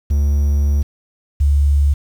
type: tone pair in turn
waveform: triangle / sine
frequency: 71.5 / 71.5 Hz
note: D2 / D2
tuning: -46 / -46 cents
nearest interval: unison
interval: 0 cents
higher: neither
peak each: -10 dBFS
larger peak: neither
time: 0.1-0.83 / 1.4-1.94 s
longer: first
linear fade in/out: 10 ms
effects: 7-bit